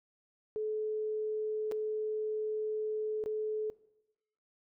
sine tone with dropouts, 430.4 Hz, A4, 38 cents flat, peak -32 dBFS, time 0.56-3.7 s, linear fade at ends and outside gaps 0 ms, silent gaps 1.714-1.72 / 3.239-3.26 s, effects noise-tail reverb RT60 0.9 s tail -20 dB re dry

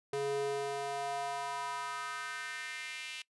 square tone with high-pass filter sweep, 140 Hz, C#3, 18 cents sharp, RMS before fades -38 dBFS, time 0.13-3.22 s, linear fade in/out 2 ms, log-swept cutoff 350 to 2700 Hz, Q 3, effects noise-tail reverb RT60 0.1 s tail -21 dB re dry + resampled to 24000 Hz

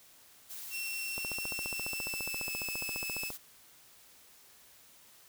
blue noise, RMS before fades -44 dBFS, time 0.49-3.38 s, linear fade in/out 20 ms
sawtooth tone with pitch glide, 2707 to 2612 Hz, E7 to E7, +45 to -17 cents, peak -33 dBFS, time 0.7-3.32 s, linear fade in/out 50 ms, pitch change -62 cents, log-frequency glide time 1.48-2.57 s
click train, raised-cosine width 1 ms, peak -27 dBFS, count 32, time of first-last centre 1.18-3.303 s, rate 14.6 Hz
effects white hiss -59 dBFS RMS until 5.28 s

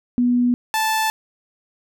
sine / sawtooth tone pair in turn, 244.5 / 877.4 Hz, B3 / A5, -17 / -5 cents, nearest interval octave + minor seventh, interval 2212 cents, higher second, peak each -14 dBFS, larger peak neither, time 0.18-0.54 / 0.74-1.1 s, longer neither, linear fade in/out 0 ms, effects none

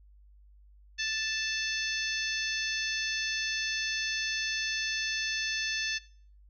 harmonic tone, 880 Hz, A5, in tune, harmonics 2 / 3 / 4 / 5 / 6 / 7, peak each -34 / -36 / -37 / -38 / -39 / -39 dBFS, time 0.98-5.99 s, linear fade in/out 20 ms, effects noise-tail reverb RT60 0.5 s tail -21 dB re dry + added 50 Hz sine -54 dBFS peak until 6.49 s

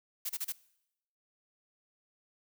blue noise bursts, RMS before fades -35 dBFS, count 4, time 0.25-0.524 s, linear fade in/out 10 ms, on 46 ms, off 30 ms, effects noise-tail reverb RT60 0.8 s tail -21 dB re dry

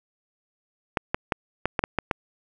clicks, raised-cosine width 0.5 ms, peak -7 dBFS, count 8, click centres 0.972 / 1.145 / 1.322 / 1.656 / 1.792 / 1.839 / 1.987 / 2.112 s, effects none

